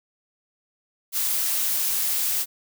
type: noise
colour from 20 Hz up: blue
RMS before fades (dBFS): -24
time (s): 1.12-2.46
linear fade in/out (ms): 50
effects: none